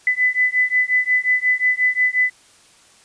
sine beating tone pair, 2000 / 2005.6 Hz, B6 / B6, +21 / +26 cents, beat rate 5.6 Hz, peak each -18 / -18 dBFS, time 0.07-2.3 s, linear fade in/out 2 ms, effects white hiss -51 dBFS RMS until 3.04 s + resampled to 22050 Hz

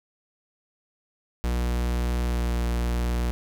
45% pulse tone with pitch glide, 60.2 to 59.47 Hz, B1 to A#1, -44 to +35 cents, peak -23 dBFS, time 1.44-3.31 s, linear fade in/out 0 ms, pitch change -21 cents, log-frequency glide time 2.14-2.49 s, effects none

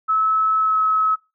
sine tone with pitch glide, 1298 to 1286.8 Hz, E6 to E6, -27 to -42 cents, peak -15 dBFS, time 0.08-1.16 s, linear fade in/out 20 ms, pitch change -15 cents, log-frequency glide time 0.59-0.78 s, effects noise-tail reverb RT60 0.3 s tail -24 dB re dry

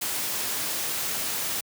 white noise, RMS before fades -29 dBFS, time 0.01-1.61 s, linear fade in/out 10 ms, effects high-pass 100 Hz 12 dB/octave

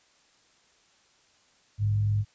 sine tone with frequency modulation, 103.83 Hz, G#2, in tune, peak -22 dBFS, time 1.78-2.25 s, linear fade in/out 50 ms, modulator 44.6 Hz, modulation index 0.26, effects white hiss -63 dBFS RMS until 2.34 s + resampled to 16000 Hz

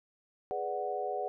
sine chord, G# half-diminished seventh, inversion none, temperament equal, 415.3 / 493.9 / 587.3 / 740 Hz, G#4 / B4 / D5 / F#5, 0 / 0 / 0 / 0 cents, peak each -38 / -39 / -39 / -35 dBFS, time 0.51-1.28 s, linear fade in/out 0 ms, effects none

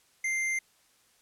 sine tone with tanh clipping, 2093 Hz, C7, in tune, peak -29 dBFS, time 0.24-0.59 s, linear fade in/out 5 ms, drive 16 dB, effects white hiss -65 dBFS RMS until 1.21 s + low-pass 11000 Hz 12 dB/octave

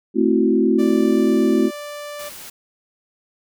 sine chord, F# half-diminished seventh, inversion first, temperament equal, 220 / 261.6 / 329.6 / 370 Hz, A3 / C4 / E4 / F#4, 0 / 0 / 0 / 0 cents, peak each -19 dBFS, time 0.14-1.71 s, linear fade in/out 50 ms
sawtooth tone, 587.3 Hz, D5, in tune, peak -26 dBFS, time 0.78-2.3 s, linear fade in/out 20 ms
white noise, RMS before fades -37 dBFS, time 2.19-2.5 s, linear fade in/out 5 ms
effects none

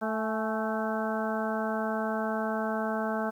harmonic tone with a mistuned harmonic, 220 Hz, A3, in tune, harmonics 1 / 2 / 3 / 4 / 5 / 6 / 7, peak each -32 / -36 / -33 / -36 / -40 / -39 / -38 dBFS, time 0.01-3.31 s, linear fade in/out 20 ms, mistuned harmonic 4, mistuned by -44 cents, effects 10-bit

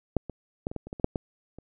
clicks, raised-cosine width 2 ms, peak -9 / -22 / -15 / -23 / -19 / -28 / -21 / -25 / -6 / -15 / -30 dBFS, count 11, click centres 0.167 / 0.297 / 0.669 / 0.715 / 0.763 / 0.87 / 0.929 / 0.998 / 1.044 / 1.158 / 1.586 s, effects none

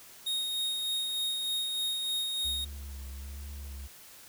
45% pulse tone with tremolo, 3729 Hz, A#7, in tune, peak -29 dBFS, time 0.26-2.65 s, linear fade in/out 10 ms, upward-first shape sine, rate 3.3 Hz, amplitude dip 30%
triangle tone with vibrato, 69.3 Hz, C#2, in tune, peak -37 dBFS, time 2.44-3.88 s, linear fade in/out 20 ms, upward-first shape triangle, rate 1.2 Hz, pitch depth 61 cents each way
effects white hiss -52 dBFS RMS until 4.28 s

